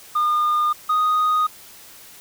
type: tone pair in turn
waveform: sine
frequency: 1215 / 1243.4 Hz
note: D#6 / D#6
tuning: -42 / -2 cents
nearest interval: unison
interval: 40 cents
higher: second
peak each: -14 / -13 dBFS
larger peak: second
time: 0.15-0.73 / 0.89-1.47 s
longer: neither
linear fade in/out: 10 ms
effects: tanh soft clip ceiling -15 dBFS + white hiss -44 dBFS RMS until 2.2 s